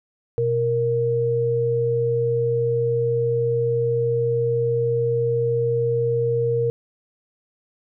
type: tone pair together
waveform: sine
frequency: 123.47 / 466.9 Hz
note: B2 / A#4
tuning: 0 / +3 cents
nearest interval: octave + major seventh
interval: 2303 cents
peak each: -24 / -19 dBFS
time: 0.38-6.7 s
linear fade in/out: 0 ms
effects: none